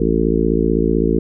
harmonic tone, 55.8 Hz, A1, 25 cents sharp, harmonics 1 / 3 / 4 / 5 / 6 / 7 / 8, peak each -21 / -21 / -21 / -21 / -21 / -21 / -21 dBFS, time 0-1.19 s, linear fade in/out 5 ms, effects none

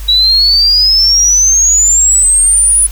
sine exponential sweep, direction up, 3877 to 10020 Hz, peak -5 dBFS, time 0.08-2.87 s, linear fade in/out 10 ms, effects added 50 Hz sine -20 dBFS peak until 2.91 s + white hiss -34 dBFS RMS until 2.91 s

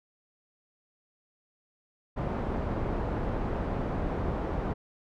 pink low-pass noise, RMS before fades -31 dBFS, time 2.16-4.74 s, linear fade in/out 20 ms, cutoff 920 Hz, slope 12 dB/octave, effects none

